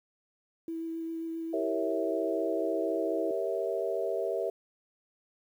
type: tone with vibrato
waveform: sine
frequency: 328 Hz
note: E4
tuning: 9 cents flat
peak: -33 dBFS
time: 0.68-3.31 s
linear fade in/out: 2 ms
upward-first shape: sine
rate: 7.5 Hz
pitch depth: 9 cents each way
type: chord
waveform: sine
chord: G diminished seventh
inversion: none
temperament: equal with one note detuned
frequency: 392 / 466.2 / 554.4 / 655.8 Hz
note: G4 / Bb4 / Db5 / Fb5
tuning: 0 / 0 / 0 / -9 cents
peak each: -34 / -34 / -36 / -33 dBFS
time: 1.53-4.5 s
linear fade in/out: 5 ms
effects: 10-bit